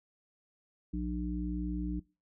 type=harmonic tone; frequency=60.3 Hz; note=B1; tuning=41 cents flat; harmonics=1 / 3 / 5; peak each=-36 / -36 / -37 dBFS; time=0.93-2 s; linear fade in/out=10 ms; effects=noise-tail reverb RT60 0.3 s tail -23 dB re dry